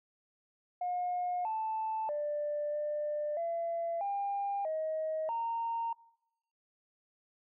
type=tone with pitch steps; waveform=sine; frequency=717 / 879 / 591 / 596 / 675 / 801 / 630 / 922 Hz; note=F5 / A5 / D5 / D5 / E5 / G5 / D#5 / A#5; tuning=+45 / -2 / +11 / +25 / +41 / +37 / +21 / -19 cents; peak=-31 dBFS; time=0.81-5.93 s; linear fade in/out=5 ms; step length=640 ms; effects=noise-tail reverb RT60 0.8 s tail -23 dB re dry + tanh soft clip ceiling -27 dBFS